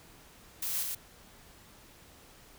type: noise with echo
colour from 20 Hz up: blue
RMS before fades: -34 dBFS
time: 0.62-0.83 s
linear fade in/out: 5 ms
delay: 120 ms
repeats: 1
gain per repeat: -2 dB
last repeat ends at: 0.95 s
effects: pink hiss -56 dBFS RMS until 2.58 s